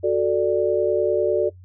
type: chord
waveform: sine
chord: D major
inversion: first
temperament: equal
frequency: 370 / 440 / 587.3 Hz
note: F#4 / A4 / D5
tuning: 0 / 0 / 0 cents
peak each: -21 dBFS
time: 0.03-1.5 s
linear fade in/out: 20 ms
effects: noise-tail reverb RT60 0.1 s tail -19 dB re dry + added 91 Hz sine -42 dBFS peak until 1.64 s